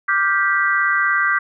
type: chord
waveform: sine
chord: G dominant seventh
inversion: second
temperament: just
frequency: 1176 / 1411.2 / 1568 / 1960 Hz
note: D6 / F6 / G6 / B6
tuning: +2 / +18 / 0 / -14 cents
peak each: -20 / -24 / -18 / -21 dBFS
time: 0.08-1.39 s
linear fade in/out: 10 ms
effects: none